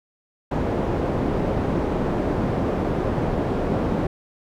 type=low-pass noise; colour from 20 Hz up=white; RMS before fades=-23 dBFS; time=0.51-4.07 s; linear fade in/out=5 ms; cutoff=450 Hz; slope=12 dB/octave; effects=none